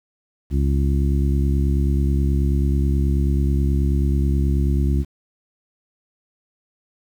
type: harmonic tone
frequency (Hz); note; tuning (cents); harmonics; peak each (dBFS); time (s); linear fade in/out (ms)
69.3; C#2; 0; 1 / 2 / 3 / 4 / 5; -17 / -23 / -27 / -29 / -31; 0.5-5.05; 50
effects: 8-bit